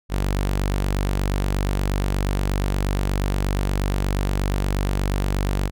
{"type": "tone", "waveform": "sawtooth", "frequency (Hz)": 48.42, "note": "G1", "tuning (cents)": -21, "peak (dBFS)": -16, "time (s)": [0.09, 5.71], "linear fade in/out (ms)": 50, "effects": []}